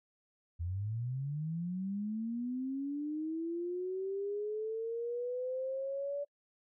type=linear sweep; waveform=sine; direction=up; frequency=81.4 to 577 Hz; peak=-34 dBFS; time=0.59-6.25 s; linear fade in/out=20 ms; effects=noise-tail reverb RT60 0.1 s tail -25 dB re dry